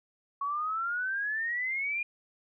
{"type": "exponential sweep", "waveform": "sine", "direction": "up", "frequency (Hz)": [1108.7, 2437], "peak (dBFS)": -29, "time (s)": [0.41, 2.03], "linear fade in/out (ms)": 5, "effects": []}